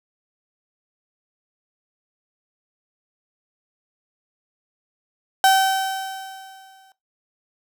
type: tone with exponential decay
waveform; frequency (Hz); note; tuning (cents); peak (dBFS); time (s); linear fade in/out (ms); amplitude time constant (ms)
35% pulse; 769; G5; -33; -9; 5.44-6.92; 1; 320
effects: noise-tail reverb RT60 0.2 s tail -18 dB re dry